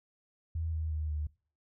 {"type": "tone with pitch steps", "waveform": "sine", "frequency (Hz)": [81.3, 79.21, 77.18, 75.2], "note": ["E2", "D#2", "D#2", "D2"], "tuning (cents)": [-23, 32, -13, 42], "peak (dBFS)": -31, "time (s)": [0.55, 1.27], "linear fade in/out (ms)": 5, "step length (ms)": 180, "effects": ["noise-tail reverb RT60 0.4 s tail -23 dB re dry"]}